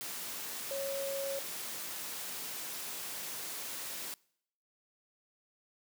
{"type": "tone in noise", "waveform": "sine", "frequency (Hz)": 551, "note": "C#5", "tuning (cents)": -11, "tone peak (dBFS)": -35, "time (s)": [0.71, 1.39], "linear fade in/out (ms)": 0, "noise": "white", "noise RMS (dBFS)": -41, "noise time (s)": [0.01, 4.14], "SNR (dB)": 3, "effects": ["noise-tail reverb RT60 0.7 s tail -25 dB re dry", "high-pass 150 Hz 12 dB/octave"]}